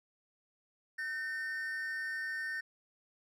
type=tone pair together; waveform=triangle; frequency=1530.4 / 1818 Hz; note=G6 / A#6; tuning=-42 / -44 cents; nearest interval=minor third; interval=298 cents; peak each=-39 / -35 dBFS; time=0.98-2.61 s; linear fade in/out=10 ms; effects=none